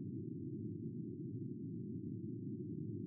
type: band-pass noise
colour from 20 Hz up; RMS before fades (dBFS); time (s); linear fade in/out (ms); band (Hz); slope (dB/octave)
pink; -45; 0-3.06; 0; 100 to 370; 96
effects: none